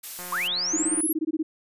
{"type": "noise", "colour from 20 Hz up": "blue", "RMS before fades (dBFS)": -35, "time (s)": [0.03, 0.48], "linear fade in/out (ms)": 10}
{"type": "click train", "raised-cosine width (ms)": 0.5, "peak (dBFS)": -26, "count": 147, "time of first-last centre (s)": [0.19, 1.006], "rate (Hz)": 179}
{"type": "linear sweep", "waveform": "sine", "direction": "up", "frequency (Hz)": [963, 11600], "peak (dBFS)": -24, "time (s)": [0.32, 1.13], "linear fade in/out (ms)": 5}
{"type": "tone bursts", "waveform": "sine", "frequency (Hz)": 315.8, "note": "D#4", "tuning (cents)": 26, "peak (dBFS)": -22, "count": 12, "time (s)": [0.73, 1.43], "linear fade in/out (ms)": 10, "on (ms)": 40, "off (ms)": 20}
{"effects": ["resampled to 32000 Hz"]}